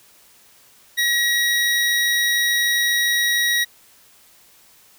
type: tone pair together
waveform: square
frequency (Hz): 1907 / 3814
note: A#6 / A#7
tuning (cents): +39 / +39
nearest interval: octave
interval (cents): 1200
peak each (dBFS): -19 / -22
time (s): 0.97-3.65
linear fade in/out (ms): 20
effects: white hiss -52 dBFS RMS until 4.98 s